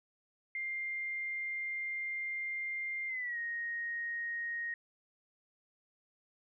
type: tone with pitch glide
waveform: sine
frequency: 2100 to 1870.9 Hz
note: C7 to A#6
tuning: +6 to +6 cents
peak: -35 dBFS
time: 0.55-4.74 s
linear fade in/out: 2 ms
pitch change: -200 cents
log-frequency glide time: 3.08-3.38 s
effects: none